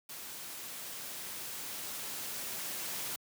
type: noise with level ramp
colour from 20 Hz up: white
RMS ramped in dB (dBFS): -45 to -38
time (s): 0.09-3.16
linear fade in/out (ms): 5
effects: high-pass 100 Hz 12 dB/octave